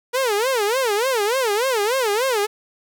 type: tone with vibrato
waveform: sawtooth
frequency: 466.2 Hz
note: A#4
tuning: in tune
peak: -14 dBFS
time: 0.13-2.47 s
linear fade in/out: 20 ms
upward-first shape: sine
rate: 3.4 Hz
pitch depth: 250 cents each way
effects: none